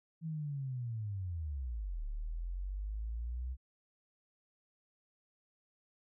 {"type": "linear two-way sweep", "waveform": "sine", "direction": "down then up", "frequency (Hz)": [164.81, 35.42, 64.4], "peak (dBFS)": -36, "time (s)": [0.21, 3.57], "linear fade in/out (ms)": 50, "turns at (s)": 2.05, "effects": []}